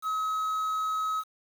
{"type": "tone with quantisation", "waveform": "triangle", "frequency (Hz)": 1278, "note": "D#6", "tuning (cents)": 46, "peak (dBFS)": -25, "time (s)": [0.02, 1.24], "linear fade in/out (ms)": 50, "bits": 8, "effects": []}